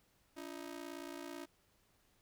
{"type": "ring-modulated tone", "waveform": "sawtooth", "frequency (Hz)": 313.9, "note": "D#4", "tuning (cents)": 15, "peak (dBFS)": -38, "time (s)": [0.36, 1.46], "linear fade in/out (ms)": 20, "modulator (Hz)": 29.1, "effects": ["pink hiss -73 dBFS RMS until 2.21 s"]}